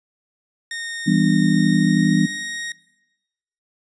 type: tone with pitch glide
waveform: sawtooth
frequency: 1845 to 1871.8 Hz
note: A#6 to A#6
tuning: -18 to +7 cents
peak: -23 dBFS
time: 0.71-2.72 s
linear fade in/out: 2 ms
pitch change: +25 cents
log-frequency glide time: 1.5-2.28 s
type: chord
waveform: sine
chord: E minor seventh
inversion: none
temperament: just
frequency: 164.81 / 197.78 / 247.2 / 296.7 Hz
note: E3 / G3 / B3 / D4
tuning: 0 / +16 / +2 / +18 cents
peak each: -19 / -18 / -20 / -21 dBFS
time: 1.06-2.27 s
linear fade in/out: 20 ms
effects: noise-tail reverb RT60 1.0 s tail -20 dB re dry + resampled to 22050 Hz